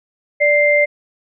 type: tone pair together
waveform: sine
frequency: 587.3 / 2093 Hz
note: D5 / C7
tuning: 0 / 0 cents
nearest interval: octave + minor seventh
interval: 2200 cents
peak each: -13 dBFS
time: 0.4-0.86 s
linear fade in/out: 20 ms
effects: none